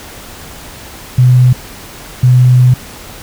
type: tone bursts at uneven times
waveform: sine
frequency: 125.7 Hz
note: B2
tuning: 31 cents sharp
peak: -3 dBFS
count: 2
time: 1.18-1.53 / 2.23-2.74 s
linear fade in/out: 5 ms
effects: pink hiss -31 dBFS RMS until 3.22 s